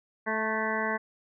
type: harmonic tone with a mistuned harmonic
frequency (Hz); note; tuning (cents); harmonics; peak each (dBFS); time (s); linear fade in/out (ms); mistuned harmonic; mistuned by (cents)
218.8; A3; -9; 1 / 2 / 3 / 4 / 5 / 7 / 8 / 9; -35 / -35 / -35 / -35 / -35 / -35 / -35 / -35; 0.26-0.98; 20; 4; +17
effects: none